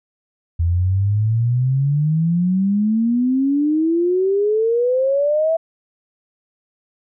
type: exponential sweep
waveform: sine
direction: up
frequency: 82.41 to 662 Hz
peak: -14 dBFS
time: 0.59-5.57 s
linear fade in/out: 10 ms
effects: none